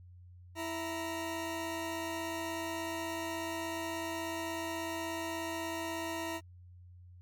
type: tone pair together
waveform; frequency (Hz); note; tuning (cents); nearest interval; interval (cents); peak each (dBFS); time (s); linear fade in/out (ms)
20% pulse; 329.6 / 932.3; E4 / A#5; 0 / 0; octave + tritone; 1800; -32 / -36; 0.55-6.41; 50
effects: added 89 Hz sine -51 dBFS peak until 7.21 s + MP3 96 kbps

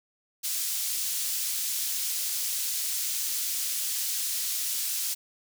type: high-pass noise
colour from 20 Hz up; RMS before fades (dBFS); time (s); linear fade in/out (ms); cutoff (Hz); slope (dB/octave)
pink; -30; 0.43-5.15; 20; 5300; 12
effects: none

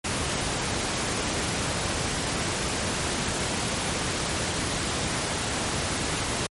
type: noise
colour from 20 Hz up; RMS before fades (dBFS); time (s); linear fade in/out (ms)
pink; -27; 0.04-6.47; 10
effects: high-pass 60 Hz 12 dB/octave + MP3 48 kbps

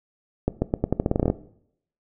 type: accelerating click train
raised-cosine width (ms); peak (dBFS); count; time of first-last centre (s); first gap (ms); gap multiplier
2; -7; 14; 0.48-1.3; 140; 0.85
effects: noise-tail reverb RT60 0.7 s tail -17 dB re dry

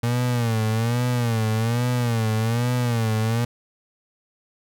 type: tone with vibrato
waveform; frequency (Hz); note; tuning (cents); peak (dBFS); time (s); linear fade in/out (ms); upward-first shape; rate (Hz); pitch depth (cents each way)
35% pulse; 116.54; A#2; 0; -18; 0.03-3.45; 5; sine; 1.2; 110
effects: none

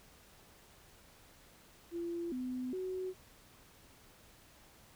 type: tone with pitch steps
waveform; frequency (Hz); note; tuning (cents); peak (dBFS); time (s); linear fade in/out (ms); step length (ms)
sine; 341.5 / 253.2 / 372; F4 / B3 / F#4; -39 / +43 / +9; -36; 1.91-3.14; 50; 410
effects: pink hiss -61 dBFS RMS until 4.95 s

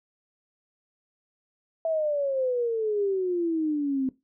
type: exponential sweep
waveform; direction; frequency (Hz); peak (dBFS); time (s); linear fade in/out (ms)
sine; down; 659.3 to 258.8; -23; 1.85-4.09; 2
effects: noise-tail reverb RT60 0.2 s tail -18 dB re dry

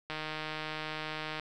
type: click train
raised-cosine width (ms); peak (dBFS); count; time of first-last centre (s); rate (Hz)
0.3; -21; 202; 0.1-1.397; 155
effects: none

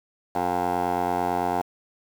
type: tone with band-pass filter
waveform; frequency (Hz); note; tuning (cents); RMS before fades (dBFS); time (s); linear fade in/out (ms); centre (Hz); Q
15% pulse; 89; F2; +33; -25; 0.35-1.62; 5; 700; 4
effects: 7-bit

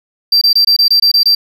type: tone bursts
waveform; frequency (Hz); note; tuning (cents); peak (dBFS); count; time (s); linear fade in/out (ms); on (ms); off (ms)
triangle; 4699; D8; 0; -5; 9; 0.32-1.35; 5; 94; 23
effects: none

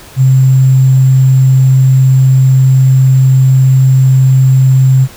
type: tone with sample-and-hold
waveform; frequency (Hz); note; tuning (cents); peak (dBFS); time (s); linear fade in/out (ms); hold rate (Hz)
sine; 131.9; C3; +14; -3; 0.16-5.08; 50; 7350
effects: pink hiss -34 dBFS RMS until 5.16 s

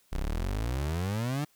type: exponential sweep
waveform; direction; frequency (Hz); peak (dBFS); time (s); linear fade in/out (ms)
30% pulse; up; 30.32 to 153; -26; 0.12-1.45; 10
effects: white hiss -66 dBFS RMS until 1.55 s

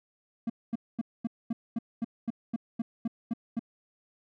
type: tone bursts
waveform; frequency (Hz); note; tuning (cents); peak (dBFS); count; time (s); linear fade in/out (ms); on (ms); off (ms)
triangle; 230; A#3; -23; -25; 13; 0.47-3.594; 5; 28; 230
effects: none

